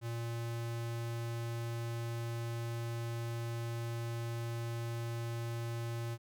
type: tone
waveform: square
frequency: 116.7 Hz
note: A#2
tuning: 2 cents sharp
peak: -37 dBFS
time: 0.01-6.18 s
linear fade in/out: 50 ms
effects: none